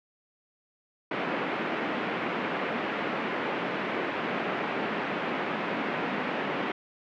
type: band-pass noise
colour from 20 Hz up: pink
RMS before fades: -31 dBFS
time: 1.11-6.72 s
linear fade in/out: 5 ms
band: 200 to 2600 Hz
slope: 24 dB/octave
effects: none